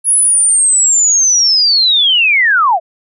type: linear sweep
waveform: sine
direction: down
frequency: 10580 to 616 Hz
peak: -7 dBFS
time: 0.04-2.8 s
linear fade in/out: 50 ms
effects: none